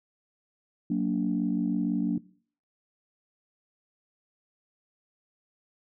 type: chord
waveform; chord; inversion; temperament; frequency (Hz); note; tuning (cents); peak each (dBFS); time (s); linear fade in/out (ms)
sine; Gb augmented; none; just; 185 / 231.2 / 289.1; Gb3 / Bb3 / D4; 0 / -14 / -27; -28; 0.9-2.18; 5
effects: noise-tail reverb RT60 0.5 s tail -21 dB re dry + tanh soft clip ceiling -16 dBFS